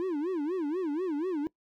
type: tone with vibrato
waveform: triangle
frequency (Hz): 329.6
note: E4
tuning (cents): 0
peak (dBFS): -26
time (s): 0-1.47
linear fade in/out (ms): 0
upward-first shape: sine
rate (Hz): 4.1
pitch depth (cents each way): 250
effects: noise-tail reverb RT60 0.1 s tail -21 dB re dry